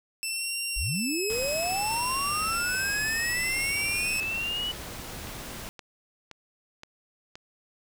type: tone with vibrato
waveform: 15% pulse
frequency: 2653 Hz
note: E7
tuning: 10 cents sharp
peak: -22 dBFS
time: 0.23-4.2 s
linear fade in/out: 0 ms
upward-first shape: sine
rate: 0.63 Hz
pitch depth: 69 cents each way
type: linear sweep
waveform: sine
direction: up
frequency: 31.54 to 2974 Hz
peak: -28 dBFS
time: 0.76-4.72 s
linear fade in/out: 10 ms
type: noise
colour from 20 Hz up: pink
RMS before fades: -39 dBFS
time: 1.3-5.69 s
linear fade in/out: 0 ms
type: click train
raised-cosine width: 0.2 ms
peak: -25 dBFS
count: 7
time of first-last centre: 4.23-7.355 s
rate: 1.92 Hz
effects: none